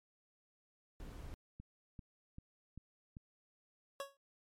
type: noise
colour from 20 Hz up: brown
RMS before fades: -48 dBFS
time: 1-1.34 s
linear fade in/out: 0 ms
type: click train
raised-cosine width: 5 ms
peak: -37 dBFS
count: 5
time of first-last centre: 1.6-3.169 s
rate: 2.55 Hz
type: tone with exponential decay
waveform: 25% pulse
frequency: 554.4 Hz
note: C#5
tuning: in tune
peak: -34 dBFS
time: 4-4.17 s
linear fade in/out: 1 ms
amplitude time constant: 35 ms
effects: MP3 64 kbps